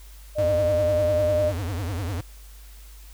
sine tone, 606 Hz, D#5, 46 cents flat, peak -19 dBFS, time 0.35-1.53 s, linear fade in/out 50 ms
square tone with vibrato, 92.5 Hz, F#2, in tune, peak -27 dBFS, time 0.38-2.21 s, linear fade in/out 5 ms, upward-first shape triangle, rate 10 Hz, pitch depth 270 cents each way
effects added 50 Hz sine -42 dBFS peak until 3.13 s + white hiss -52 dBFS RMS until 3.13 s

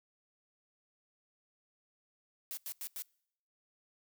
blue noise bursts, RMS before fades -41 dBFS, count 4, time 2.51-3.021 s, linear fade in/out 0 ms, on 61 ms, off 89 ms, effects noise-tail reverb RT60 0.7 s tail -26 dB re dry

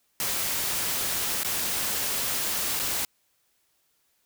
white noise with dropouts, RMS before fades -28 dBFS, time 0.2-3.05 s, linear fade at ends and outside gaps 1 ms, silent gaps 1.433-1.447 / 2.793-2.797 s, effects white hiss -70 dBFS RMS until 4.25 s

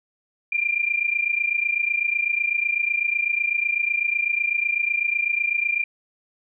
sine tone pair together, 2376 / 2404 Hz, D7 / D7, +20 / +40 cents, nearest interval unison, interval 20 cents, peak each -23 dBFS, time 0.52-5.84 s, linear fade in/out 5 ms, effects none

